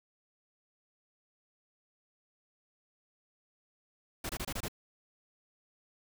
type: noise bursts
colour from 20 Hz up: pink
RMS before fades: -37 dBFS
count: 6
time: 4.24-4.683 s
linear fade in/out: 5 ms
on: 53 ms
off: 25 ms
effects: none